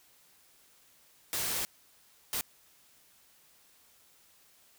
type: noise bursts at uneven times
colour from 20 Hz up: white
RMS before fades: -33 dBFS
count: 2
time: 1.33-1.65 / 2.33-2.41 s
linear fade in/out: 0 ms
effects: white hiss -63 dBFS RMS until 4.78 s